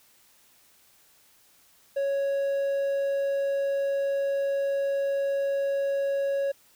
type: tone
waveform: triangle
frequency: 554.4 Hz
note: C#5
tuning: in tune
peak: -22 dBFS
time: 1.96-6.52 s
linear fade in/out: 10 ms
effects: white hiss -60 dBFS RMS until 6.75 s